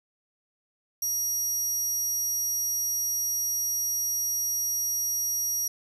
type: tone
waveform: 25% pulse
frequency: 5700 Hz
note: F8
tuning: 34 cents sharp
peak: -21 dBFS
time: 1.02-5.68 s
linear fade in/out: 5 ms
effects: none